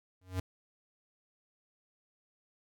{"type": "tone with exponential growth", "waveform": "square", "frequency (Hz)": 92.5, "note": "F#2", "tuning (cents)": 0, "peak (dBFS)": -29, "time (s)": [0.21, 0.4], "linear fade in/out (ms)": 5, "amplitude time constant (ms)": 40, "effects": []}